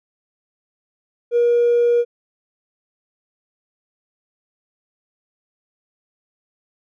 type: tone with hard clipping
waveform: sine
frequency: 476.6 Hz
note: A#4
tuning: 38 cents sharp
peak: -13 dBFS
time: 1.31-2.05 s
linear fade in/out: 50 ms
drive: 1 dB
effects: none